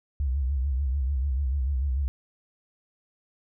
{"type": "tone with vibrato", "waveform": "sine", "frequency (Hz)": 67.3, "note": "C2", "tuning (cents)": 49, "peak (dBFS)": -23, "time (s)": [0.2, 2.08], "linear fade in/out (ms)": 0, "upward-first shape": "sine", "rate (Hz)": 6.8, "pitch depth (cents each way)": 130, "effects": []}